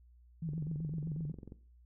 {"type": "tone with vibrato", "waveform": "sine", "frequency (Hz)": 155.56, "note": "D#3", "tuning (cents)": 0, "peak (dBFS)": -35, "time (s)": [0.42, 1.32], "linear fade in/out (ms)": 5, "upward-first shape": "triangle", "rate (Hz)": 8, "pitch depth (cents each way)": 140}
{"type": "click train", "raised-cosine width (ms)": 3, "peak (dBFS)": -34, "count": 24, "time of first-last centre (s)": [0.49, 1.521], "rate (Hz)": 22.3}
{"effects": ["noise-tail reverb RT60 0.4 s tail -17 dB re dry", "added 60 Hz sine -58 dBFS peak until 1.85 s"]}